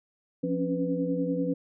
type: tone cluster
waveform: sine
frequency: 174 / 270.6 / 280.8 / 496.8 Hz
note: F3 / C#4 / C#4 / B4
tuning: -6 / -42 / +22 / +10 cents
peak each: -31 dBFS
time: 0.43-1.54 s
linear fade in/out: 10 ms
effects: none